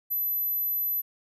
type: tone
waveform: sine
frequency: 12020 Hz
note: F#9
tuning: 26 cents sharp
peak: -25 dBFS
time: 0.1-1.02 s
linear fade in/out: 20 ms
effects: none